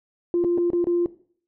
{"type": "tone with dropouts", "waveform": "sine", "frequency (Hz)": 347.5, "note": "F4", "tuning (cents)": -9, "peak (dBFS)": -17, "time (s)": [0.34, 1.06], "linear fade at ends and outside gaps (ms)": 1, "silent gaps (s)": [[0.44, 0.446], [0.577, 0.582], [0.703, 0.732], [0.843, 0.87]], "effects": ["noise-tail reverb RT60 0.5 s tail -17 dB re dry", "tanh soft clip ceiling -13 dBFS"]}